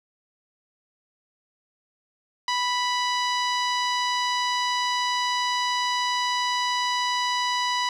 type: tone with low-pass filter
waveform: sawtooth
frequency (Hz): 987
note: B5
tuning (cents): -1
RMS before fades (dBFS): -25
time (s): 2.48-7.89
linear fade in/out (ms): 2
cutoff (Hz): 4900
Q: 1.9
effects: 9-bit